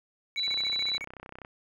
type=tone bursts; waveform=triangle; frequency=2242 Hz; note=C#7; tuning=19 cents sharp; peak=-33 dBFS; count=10; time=0.36-1.045 s; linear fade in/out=0 ms; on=37 ms; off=35 ms
type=tone; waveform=sine; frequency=3951 Hz; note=B7; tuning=in tune; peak=-27 dBFS; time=0.37-0.98 s; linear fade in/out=10 ms
type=click train; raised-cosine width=0.5 ms; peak=-28 dBFS; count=32; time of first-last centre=0.48-1.449 s; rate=32 Hz
effects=none